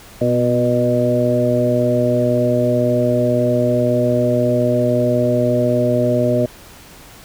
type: harmonic tone with a mistuned harmonic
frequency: 121.8 Hz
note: B2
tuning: 24 cents flat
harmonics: 1 / 2 / 3 / 4 / 5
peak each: -20 / -19 / -22 / -22 / -17 dBFS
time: 0.21-6.46 s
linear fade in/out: 5 ms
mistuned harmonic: 2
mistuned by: +27 cents
effects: pink hiss -41 dBFS RMS until 7.24 s